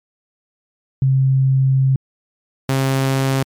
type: tone pair in turn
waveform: sine / sawtooth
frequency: 133.3 / 134.23 Hz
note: C3 / C3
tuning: +33 / +45 cents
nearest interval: unison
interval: 12 cents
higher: second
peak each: -11 dBFS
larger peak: neither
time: 1.02-1.96 / 2.69-3.43 s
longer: first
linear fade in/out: 2 ms
effects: MP3 96 kbps